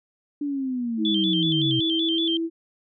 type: linear sweep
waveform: sine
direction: down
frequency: 293.7 to 123.47 Hz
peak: -24 dBFS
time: 0.41-1.8 s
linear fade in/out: 5 ms
type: tone with pitch glide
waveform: sine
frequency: 320 to 329.9 Hz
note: D#4 to E4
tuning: +49 to +1 cents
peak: -23 dBFS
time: 0.97-2.5 s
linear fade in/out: 50 ms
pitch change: +52 cents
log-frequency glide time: 1.38-2.33 s
type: tone with vibrato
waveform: sine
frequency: 3294 Hz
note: G#7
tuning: 15 cents flat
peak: -23 dBFS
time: 1.05-2.37 s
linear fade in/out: 2 ms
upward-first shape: square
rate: 5.3 Hz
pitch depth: 79 cents each way
effects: none